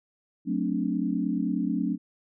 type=chord; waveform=sine; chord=D dominant seventh; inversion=first; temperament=just; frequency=183.54 / 220.2 / 264.3 / 293.7 Hz; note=F#3 / A3 / C4 / D4; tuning=-14 / +2 / +18 / 0 cents; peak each=-30 dBFS; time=0.45-1.98 s; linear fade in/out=50 ms; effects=none